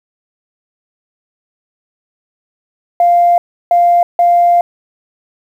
sine tone bursts at uneven times, 697 Hz, F5, 4 cents flat, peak -5 dBFS, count 3, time 3-3.38 / 3.71-4.03 / 4.19-4.61 s, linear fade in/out 2 ms, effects tanh soft clip ceiling -1 dBFS + 7-bit

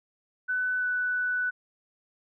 sine tone with pitch glide, 1500 to 1489.6 Hz, F#6 to F#6, +23 to +11 cents, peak -25 dBFS, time 0.48-1.51 s, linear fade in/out 20 ms, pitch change -12 cents, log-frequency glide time 0.79-0.85 s, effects none

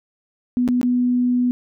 sine tone with dropouts, 246.9 Hz, B3, in tune, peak -15 dBFS, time 0.57-1.51 s, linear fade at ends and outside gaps 0 ms, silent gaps 0.678-0.687 / 0.814-0.83 s, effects none

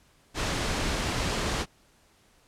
pink low-pass noise, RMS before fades -29 dBFS, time 0.34-1.66 s, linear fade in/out 50 ms, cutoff 7200 Hz, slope 12 dB/octave, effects pink hiss -62 dBFS RMS until 2.47 s + low-pass 11000 Hz 12 dB/octave

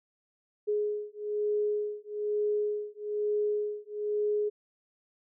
sine beating tone pair, 417.9 / 419 Hz, G#4 / G#4, +11 / +15 cents, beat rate 1.1 Hz, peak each -31 dBFS, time 0.67-4.5 s, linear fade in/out 20 ms, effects none

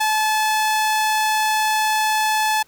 sawtooth tone, 864 Hz, A5, 32 cents flat, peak -13 dBFS, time 0-2.63 s, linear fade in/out 10 ms, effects pink hiss -55 dBFS RMS until 2.67 s

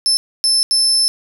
35% pulse tone bursts at uneven times, 5274 Hz, E8, in tune, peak -9 dBFS, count 3, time 0.06-0.17 / 0.44-0.63 / 0.71-1.08 s, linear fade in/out 0 ms, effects none

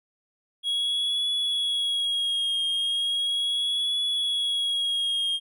triangle tone with vibrato, 3313 Hz, G#7, 5 cents flat, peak -22 dBFS, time 0.63-5.4 s, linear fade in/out 50 ms, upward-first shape triangle, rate 0.37 Hz, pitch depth 44 cents each way, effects none

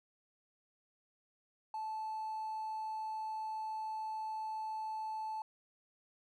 triangle tone with hard clipping, 873 Hz, A5, 14 cents flat, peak -38 dBFS, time 1.74-5.42 s, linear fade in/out 2 ms, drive 4 dB, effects none

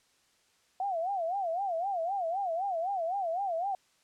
sine tone with vibrato, 724 Hz, F#5, 38 cents flat, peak -29 dBFS, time 0.8-3.75 s, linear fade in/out 2 ms, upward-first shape sine, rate 3.9 Hz, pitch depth 190 cents each way, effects white hiss -68 dBFS RMS until 4.03 s + low-pass 8000 Hz 12 dB/octave

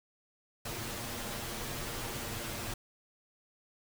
pink noise with comb filter, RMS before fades -39 dBFS, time 0.65-2.74 s, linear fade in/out 5 ms, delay 8.6 ms, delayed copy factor +0.7, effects none

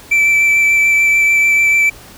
triangle tone with vibrato, 2327 Hz, D7, 17 cents flat, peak -7 dBFS, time 0.11-1.9 s, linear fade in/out 10 ms, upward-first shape triangle, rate 6.8 Hz, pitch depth 15 cents each way, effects pink hiss -38 dBFS RMS until 2.17 s

